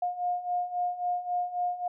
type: beating tone pair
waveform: sine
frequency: 711 / 714.7 Hz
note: F5 / F5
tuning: +31 / +40 cents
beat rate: 3.7 Hz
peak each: -33 / -29 dBFS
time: 0.02-1.88 s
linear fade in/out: 5 ms
effects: none